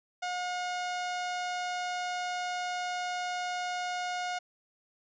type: tone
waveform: sawtooth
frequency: 720 Hz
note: F#5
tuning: 47 cents flat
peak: -28 dBFS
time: 0.22-4.39 s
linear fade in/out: 10 ms
effects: resampled to 16000 Hz